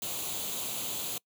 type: noise with comb filter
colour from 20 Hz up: white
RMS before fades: -35 dBFS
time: 0.02-1.18 s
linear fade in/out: 2 ms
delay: 0.28 ms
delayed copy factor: +0.65
effects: noise-tail reverb RT60 0.1 s tail -25 dB re dry + high-pass 80 Hz 12 dB/octave

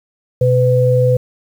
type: tone pair together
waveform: sine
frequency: 125.3 / 502.8 Hz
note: B2 / B4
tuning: +25 / +31 cents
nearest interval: 2 octaves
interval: 2406 cents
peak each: -12 dBFS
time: 0.41-1.17 s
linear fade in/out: 5 ms
effects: 7-bit

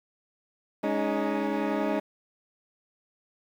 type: chord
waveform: 20% pulse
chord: Ab suspended fourth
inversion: none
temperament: equal with one note detuned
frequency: 207.7 / 280.6 / 311.1 Hz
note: Ab3 / Db4 / Eb4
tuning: 0 / +21 / 0 cents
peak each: -25 dBFS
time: 0.83-2 s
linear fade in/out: 10 ms
effects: low-pass 2000 Hz 12 dB/octave + 9-bit

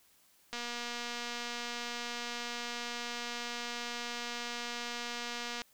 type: click train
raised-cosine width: 0.2 ms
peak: -22 dBFS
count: 1217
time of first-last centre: 0.53-5.618 s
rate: 239 Hz
effects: white hiss -66 dBFS RMS until 5.73 s

